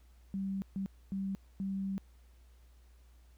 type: tone bursts at uneven times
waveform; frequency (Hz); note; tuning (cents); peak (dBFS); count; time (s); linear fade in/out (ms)
sine; 194.1; G3; -17; -33; 4; 0.34-0.62 / 0.76-0.86 / 1.12-1.35 / 1.6-1.98; 0
effects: added 60 Hz sine -57 dBFS peak until 3.37 s + pink hiss -71 dBFS RMS until 3.37 s